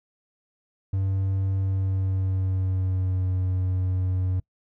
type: tone with pitch glide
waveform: triangle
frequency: 96.3 to 92.59 Hz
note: G2 to F#2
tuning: -30 to +2 cents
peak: -20 dBFS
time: 0.93-4.4 s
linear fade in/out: 5 ms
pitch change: -68 cents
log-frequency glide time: 1.57-3.29 s
effects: noise-tail reverb RT60 0.1 s tail -24 dB re dry